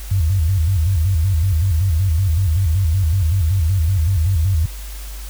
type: tone with vibrato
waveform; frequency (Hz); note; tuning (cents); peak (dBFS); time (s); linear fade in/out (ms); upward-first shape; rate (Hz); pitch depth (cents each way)
sine; 87.3; F2; 0; -13; 0.11-4.66; 5; square; 5.3; 180
effects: added 50 Hz sine -28 dBFS peak until 5.29 s + white hiss -38 dBFS RMS until 5.29 s